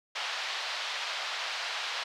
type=band-pass noise; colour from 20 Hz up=white; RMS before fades=-35 dBFS; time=0.15-2.04 s; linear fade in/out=10 ms; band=630 to 4400 Hz; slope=24 dB/octave; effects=none